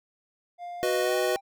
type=tone with pitch glide; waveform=triangle; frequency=702 to 788 Hz; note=F5 to G5; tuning=+9 to +9 cents; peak=-33 dBFS; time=0.58-1.41 s; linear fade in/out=50 ms; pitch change=+200 cents; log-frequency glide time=1-1.16 s
type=chord; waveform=square; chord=B major; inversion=second; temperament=equal; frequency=370 / 493.9 / 622.3 Hz; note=F#4 / B4 / D#5; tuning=0 / 0 / 0 cents; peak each=-29 dBFS; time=0.83-1.36 s; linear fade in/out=0 ms
effects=none